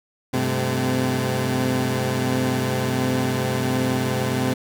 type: tone cluster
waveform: 20% pulse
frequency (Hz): 97.8 / 127.9 / 215.1 / 257.2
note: G2 / C3 / A3 / C4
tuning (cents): -4 / -39 / -39 / -30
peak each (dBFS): -25 / -18 / -22 / -23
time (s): 0.33-4.54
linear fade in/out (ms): 10
effects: none